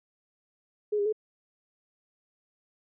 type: tone with pitch steps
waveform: sine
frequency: 419.3 / 406.5 / 429.9 Hz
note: G#4 / G#4 / A4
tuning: +17 / -37 / -40 cents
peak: -24 dBFS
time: 0.92-1.127 s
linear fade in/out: 10 ms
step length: 69 ms
effects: none